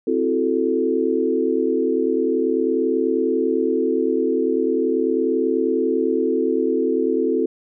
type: chord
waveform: sine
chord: F# half-diminished seventh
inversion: second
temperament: equal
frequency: 261.6 / 329.6 / 370 / 440 Hz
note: C4 / E4 / F#4 / A4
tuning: 0 / 0 / 0 / 0 cents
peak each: -23 / -23 / -23 / -21 dBFS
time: 0.07-7.46 s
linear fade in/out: 5 ms
effects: none